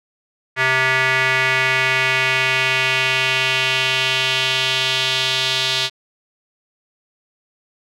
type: tone with band-pass filter sweep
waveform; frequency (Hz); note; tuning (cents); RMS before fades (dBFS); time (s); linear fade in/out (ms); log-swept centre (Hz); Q
square; 130.7; C3; -1; -18; 0.56-5.9; 50; 1900 to 3700; 2.7
effects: none